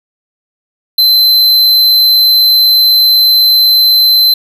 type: tone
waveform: square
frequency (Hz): 4074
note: C8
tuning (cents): -47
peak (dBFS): -5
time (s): 0.98-4.34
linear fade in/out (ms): 5
effects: none